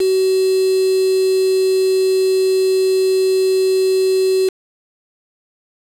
sine tone with quantisation, 377.7 Hz, F#4, 36 cents sharp, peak -12 dBFS, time 0-4.49 s, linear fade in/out 5 ms, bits 4, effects low-pass 12000 Hz 12 dB/octave

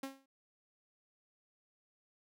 sawtooth tone with exponential decay, 270 Hz, C#4, 45 cents flat, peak -33 dBFS, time 0.03-0.26 s, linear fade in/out 5 ms, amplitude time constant 50 ms, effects none

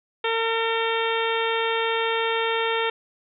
harmonic tone, 454.2 Hz, A#4, 45 cents flat, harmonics 1 / 2 / 3 / 4 / 5 / 6 / 7 / 8, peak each -25 / -28 / -30 / -31 / -32 / -33 / -33 / -34 dBFS, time 0.24-2.9 s, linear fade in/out 5 ms, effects none

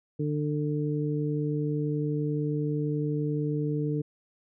harmonic tone, 149 Hz, D3, 25 cents sharp, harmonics 1 / 2 / 3, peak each -28 / -31 / -33 dBFS, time 0.19-4.02 s, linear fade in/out 10 ms, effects none

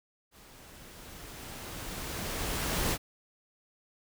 pink noise with level ramp, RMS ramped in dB -55 to -29 dBFS, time 0.31-2.98 s, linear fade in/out 50 ms, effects none

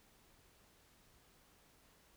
silence, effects pink hiss -68 dBFS RMS until 2.16 s

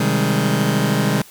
sawtooth chord, Ab major seventh, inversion first, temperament just, 129.78 / 155.74 / 194.67 / 207.7 Hz, C3 / Eb3 / G3 / Ab3, -14 / +2 / -12 / 0 cents, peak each -17 dBFS, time 0-1.22 s, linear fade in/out 5 ms, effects white hiss -44 dBFS RMS until 1.3 s

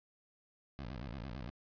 15% pulse tone with vibrato, 62.2 Hz, B1, 13 cents sharp, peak -36 dBFS, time 0.79-1.5 s, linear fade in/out 0 ms, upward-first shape square, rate 8.9 Hz, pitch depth 200 cents each way, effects resampled to 11025 Hz + 11-bit

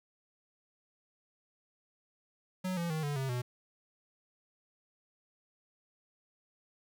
square tone with pitch steps, 185 / 170.63 / 157.37 / 145.15 / 133.87 / 123.47 Hz, F#3 / F3 / D#3 / D3 / C3 / B2, 0 / -40 / +20 / -20 / +40 / 0 cents, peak -33 dBFS, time 2.64-3.42 s, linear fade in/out 10 ms, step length 130 ms, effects 11-bit

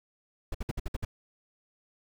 brown noise bursts, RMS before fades -31 dBFS, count 7, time 0.52-1.05 s, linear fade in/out 5 ms, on 26 ms, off 58 ms, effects none

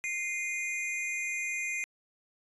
square tone pair together, 2093 / 2452 Hz, C7 / D#7, 0 / -26 cents, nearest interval minor third, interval 274 cents, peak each -35 / -35 dBFS, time 0.04-1.84 s, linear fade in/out 0 ms, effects resampled to 22050 Hz

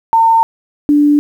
sine tone pair in turn, 907 / 292.9 Hz, A#5 / D4, -48 / -5 cents, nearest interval octave + minor sixth, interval 1957 cents, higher first, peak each -6 dBFS, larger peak neither, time 0.13-0.43 / 0.89-1.19 s, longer neither, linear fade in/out 0 ms, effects 7-bit

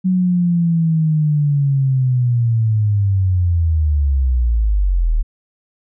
sine linear sweep, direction down, 186.8 to 36.71 Hz, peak -12 dBFS, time 0.04-5.23 s, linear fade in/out 20 ms, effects none

